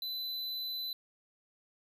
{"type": "tone", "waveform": "square", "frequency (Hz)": 4011, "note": "B7", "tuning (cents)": 26, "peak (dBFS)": -36, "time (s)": [0.02, 0.93], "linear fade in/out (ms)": 2, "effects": []}